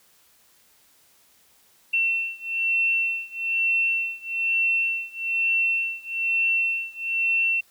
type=beating tone pair; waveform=sine; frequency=2701 / 2702.1 Hz; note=E7 / E7; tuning=+42 / +42 cents; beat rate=1.1 Hz; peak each=-24 / -25 dBFS; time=1.93-7.61 s; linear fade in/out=10 ms; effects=white hiss -59 dBFS RMS until 7.7 s